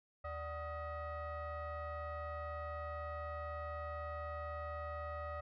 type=tone with frequency modulation; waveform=sine; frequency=588 Hz; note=D5; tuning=2 cents sharp; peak=-39 dBFS; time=0.24-5.41 s; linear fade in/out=10 ms; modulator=666 Hz; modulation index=1.4; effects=tanh soft clip ceiling -37 dBFS